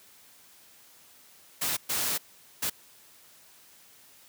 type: noise bursts at uneven times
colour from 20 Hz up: white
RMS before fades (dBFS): -29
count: 3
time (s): 1.61-1.77 / 1.89-2.18 / 2.62-2.7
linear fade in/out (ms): 10
effects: white hiss -56 dBFS RMS until 4.28 s + high-pass 80 Hz 12 dB/octave